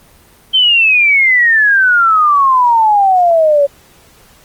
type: exponential sweep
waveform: sine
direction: down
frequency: 3136 to 556 Hz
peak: -6 dBFS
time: 0.53-3.67 s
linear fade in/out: 20 ms
effects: pink hiss -45 dBFS RMS until 4.44 s + Opus 24 kbps